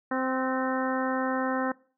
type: harmonic tone with a mistuned harmonic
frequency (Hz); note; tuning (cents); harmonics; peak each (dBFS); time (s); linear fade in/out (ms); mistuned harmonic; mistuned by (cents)
260.6; C4; -7; 1 / 2 / 3 / 4 / 5 / 6 / 7; -29 / -32 / -34 / -35 / -36 / -37 / -37; 0.11-1.72; 5; 6; -32
effects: noise-tail reverb RT60 0.4 s tail -21 dB re dry